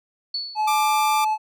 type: tone with exponential decay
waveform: sine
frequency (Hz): 4435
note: C#8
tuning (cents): 0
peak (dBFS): -22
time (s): 0.34-0.9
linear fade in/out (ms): 5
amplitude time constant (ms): 120
type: tone with pitch glide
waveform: triangle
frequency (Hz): 858 to 864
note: A5 to A5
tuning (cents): -44 to -32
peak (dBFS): -17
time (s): 0.55-1.38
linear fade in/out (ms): 50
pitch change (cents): +12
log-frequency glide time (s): 0.79-1.17
type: tone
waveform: sawtooth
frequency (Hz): 1184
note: D6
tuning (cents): +14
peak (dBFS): -18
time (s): 0.67-1.25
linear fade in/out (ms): 10
effects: none